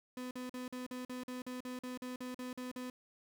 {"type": "tone bursts", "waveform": "35% pulse", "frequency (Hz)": 251.6, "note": "B3", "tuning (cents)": 32, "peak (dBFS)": -39, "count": 15, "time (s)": [0.17, 2.9], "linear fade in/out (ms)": 2, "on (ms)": 140, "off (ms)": 45, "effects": []}